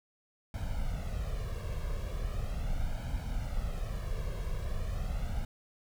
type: noise with flanger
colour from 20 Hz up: brown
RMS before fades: -34 dBFS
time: 0.54-5.45 s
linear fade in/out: 2 ms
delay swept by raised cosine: 1.3 to 1.84 ms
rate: 0.39 Hz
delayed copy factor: +0.75
effects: none